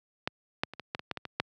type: clicks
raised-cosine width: 0.3 ms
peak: -12 / -10 / -26 / -23 / -15 / -22 / -15 / -19 / -21 / -10 dBFS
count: 10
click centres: 0.275 / 0.635 / 0.736 / 0.797 / 0.949 / 0.994 / 1.113 / 1.173 / 1.253 / 1.4 s
effects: high-pass 100 Hz 12 dB/octave